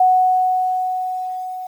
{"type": "tone with level ramp", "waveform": "sine", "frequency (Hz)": 740, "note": "F#5", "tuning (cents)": 0, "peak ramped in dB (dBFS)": [-9, -26], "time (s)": [0, 1.67], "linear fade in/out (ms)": 5, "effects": ["8-bit"]}